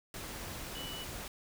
sine tone in noise, 2960 Hz, F#7, in tune, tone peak -43 dBFS, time 0.75-1.04 s, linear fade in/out 2 ms, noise pink, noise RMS -43 dBFS, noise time 0.14-1.28 s, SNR -3 dB, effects none

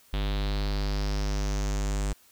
square tone with low-pass filter sweep, 50.3 Hz, G1, 45 cents sharp, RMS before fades -28 dBFS, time 0.13-2.13 s, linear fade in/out 5 ms, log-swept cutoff 3500 to 7900 Hz, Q 4.1, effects white hiss -59 dBFS RMS until 2.31 s

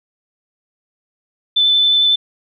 sine tone with vibrato, 3518 Hz, A7, 1 cent flat, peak -10 dBFS, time 1.56-2.16 s, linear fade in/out 10 ms, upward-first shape square, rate 11 Hz, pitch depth 8 cents each way, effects none

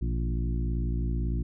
harmonic tone with a mistuned harmonic, 58 Hz, A#1, 8 cents flat, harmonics 1 / 2 / 3 / 4 / 5 / 6, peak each -27 / -33 / -37 / -39 / -41 / -43 dBFS, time 0.01-1.43 s, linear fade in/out 10 ms, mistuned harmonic 2, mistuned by +79 cents, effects none

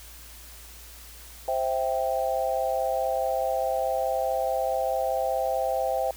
sine chord, C major, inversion none, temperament equal, 523.3 / 659.3 / 784 Hz, C5 / E5 / G5, 0 / 0 / 0 cents, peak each -28 dBFS, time 1.48-6.11 s, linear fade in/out 2 ms, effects added 58 Hz sine -47 dBFS peak until 6.16 s + white hiss -47 dBFS RMS until 6.16 s

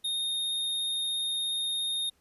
square tone with vibrato, 3692 Hz, A#7, 17 cents flat, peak -29 dBFS, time 0.04-2.1 s, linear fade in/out 10 ms, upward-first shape sine, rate 17 Hz, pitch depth 8 cents each way, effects pink hiss -69 dBFS RMS until 2.2 s + resampled to 32000 Hz

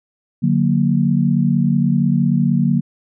sine chord, D augmented, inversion none, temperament equal with one note detuned, 146.83 / 182.56 / 233.1 Hz, D3 / F#3 / A#3, 0 / -23 / 0 cents, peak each -17 dBFS, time 0.42-2.81 s, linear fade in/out 20 ms, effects none

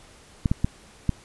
clicks, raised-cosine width 5 ms, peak -8 dBFS, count 4, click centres 0.458 / 0.515 / 0.645 / 1.093 s, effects pink hiss -51 dBFS RMS until 1.24 s + resampled to 24000 Hz

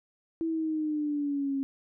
sine exponential sweep, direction down, 329.6 to 270.5 Hz, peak -27 dBFS, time 0.41-1.63 s, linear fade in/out 0 ms, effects none

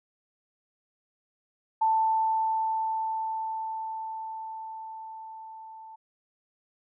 sine tone with level ramp, 885 Hz, A5, 10 cents sharp, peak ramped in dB -20 to -43 dBFS, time 1.81-5.96 s, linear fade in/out 10 ms, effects none

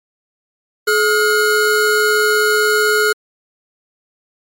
square tone pair together, 427 / 1428 Hz, G#4 / F6, +48 / +38 cents, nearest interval octave + major sixth, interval 2090 cents, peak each -15 dBFS, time 0.87-3.13 s, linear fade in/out 10 ms, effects MP3 64 kbps

